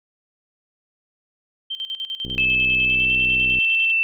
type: tone with tremolo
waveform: sine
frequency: 3136 Hz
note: G7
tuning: in tune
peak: -24 dBFS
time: 1.7-3.92 s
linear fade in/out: 10 ms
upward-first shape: square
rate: 10 Hz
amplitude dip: 75%
type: click train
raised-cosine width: 3 ms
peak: -21 dBFS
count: 86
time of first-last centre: 2.25-3.586 s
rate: 63.6 Hz
type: tone with pitch glide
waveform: sine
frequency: 2617 to 2672 Hz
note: E7 to E7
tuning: -13 to +23 cents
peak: -16 dBFS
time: 2.38-4.03 s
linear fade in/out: 0 ms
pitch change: +36 cents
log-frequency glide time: 2.83-3.14 s
effects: none